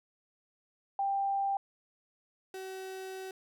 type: tone pair in turn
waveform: sine / 35% pulse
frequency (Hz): 790 / 379.1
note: G5 / F#4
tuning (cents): +13 / +42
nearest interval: octave + minor second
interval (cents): 1271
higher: first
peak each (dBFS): -28 / -38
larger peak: first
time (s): 0.99-1.57 / 2.54-3.31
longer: second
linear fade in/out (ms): 2
effects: none